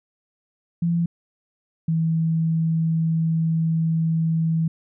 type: tone pair in turn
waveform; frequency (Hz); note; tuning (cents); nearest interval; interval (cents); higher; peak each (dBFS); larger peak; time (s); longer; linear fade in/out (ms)
sine; 169.8 / 162.46; F3 / E3; -48 / -25; minor second; 77; first; -18; neither; 0.82-1.06 / 1.88-4.68; second; 5
effects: none